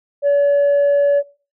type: tone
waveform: sine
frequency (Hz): 570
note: C#5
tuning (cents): +48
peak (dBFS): -9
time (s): 0.22-1.23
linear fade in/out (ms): 50
effects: noise-tail reverb RT60 0.4 s tail -22 dB re dry + tanh soft clip ceiling -10 dBFS